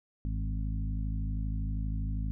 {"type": "harmonic tone with a mistuned harmonic", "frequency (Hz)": 52.6, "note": "G#1", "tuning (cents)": 23, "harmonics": [1, 2, 3, 4, 5], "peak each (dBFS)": [-31, -37, -41, -43, -45], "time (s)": [0.25, 2.31], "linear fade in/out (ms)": 0, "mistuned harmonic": 3, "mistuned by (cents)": 27, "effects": []}